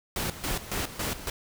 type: noise with tremolo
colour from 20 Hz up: pink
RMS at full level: -30 dBFS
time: 0.16-1.3 s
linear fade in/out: 2 ms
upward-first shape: square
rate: 3.6 Hz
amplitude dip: 75%
effects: none